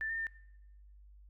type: tone with pitch steps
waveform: sine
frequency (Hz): 1770 / 1815 / 1798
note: A6 / A#6 / A6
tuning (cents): +10 / -47 / +37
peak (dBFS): -34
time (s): 0.01-0.268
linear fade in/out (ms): 0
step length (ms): 86
effects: noise-tail reverb RT60 0.9 s tail -21 dB re dry + added 50 Hz sine -54 dBFS peak until 1.29 s